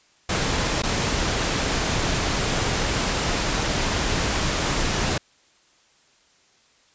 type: noise with dropouts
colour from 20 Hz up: pink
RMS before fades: -23 dBFS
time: 0.29-5.18 s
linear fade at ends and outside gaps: 5 ms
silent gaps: 0.822-0.834 s
effects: white hiss -59 dBFS RMS until 6.94 s + resampled to 16000 Hz